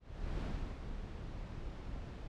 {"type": "noise with ADSR envelope", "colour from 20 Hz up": "brown", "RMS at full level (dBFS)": -37, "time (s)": [0, 2.28], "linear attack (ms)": 410, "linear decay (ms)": 370, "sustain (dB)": -7, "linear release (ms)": 12, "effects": ["low-pass 5000 Hz 12 dB/octave"]}